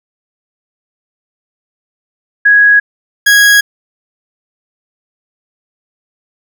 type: tone pair in turn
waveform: sine / 40% pulse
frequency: 1662 / 1653.7 Hz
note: G#6 / G#6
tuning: +1 / -8 cents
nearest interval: unison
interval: 9 cents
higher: first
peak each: -3 dBFS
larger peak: neither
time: 2.45-2.8 / 3.26-3.61 s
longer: neither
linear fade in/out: 10 ms
effects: none